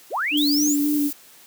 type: linear sweep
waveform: sine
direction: up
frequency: 261.6 to 7490 Hz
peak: -21 dBFS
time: 0.1-0.77 s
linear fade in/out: 50 ms
type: tone with vibrato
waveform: sine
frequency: 292.4 Hz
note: D4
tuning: 7 cents flat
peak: -18 dBFS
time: 0.31-1.11 s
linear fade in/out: 50 ms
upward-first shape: square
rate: 3.7 Hz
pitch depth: 20 cents each way
type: noise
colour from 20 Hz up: violet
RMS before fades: -30 dBFS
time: 0.37-1.13 s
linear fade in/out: 5 ms
effects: white hiss -49 dBFS RMS until 1.46 s + high-pass 150 Hz 12 dB/octave